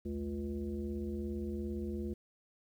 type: tone with frequency modulation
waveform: sine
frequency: 214.2 Hz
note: A3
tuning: 46 cents flat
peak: -35 dBFS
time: 0.05-2.14 s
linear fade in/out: 10 ms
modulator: 137 Hz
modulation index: 1.3
effects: 11-bit